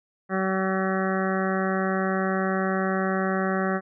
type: harmonic tone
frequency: 190 Hz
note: F#3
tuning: 46 cents sharp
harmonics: 1 / 2 / 3 / 4 / 6 / 7 / 8 / 9 / 10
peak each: -26 / -29 / -31 / -32 / -34 / -34 / -35 / -36 / -36 dBFS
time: 0.29-3.81 s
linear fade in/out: 50 ms
effects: none